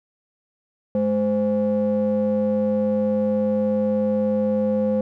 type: ring-modulated tone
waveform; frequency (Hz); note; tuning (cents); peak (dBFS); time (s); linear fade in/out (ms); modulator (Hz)
triangle; 153.4; D#3; -24; -13; 0.95-5.01; 2; 365
effects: none